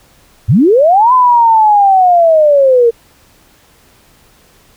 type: linear two-way sweep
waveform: sine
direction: up then down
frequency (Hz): 83.1 to 1025 to 455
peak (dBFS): -4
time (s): 0.48-2.91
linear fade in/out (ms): 20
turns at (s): 1.13
effects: pink hiss -47 dBFS RMS until 4.76 s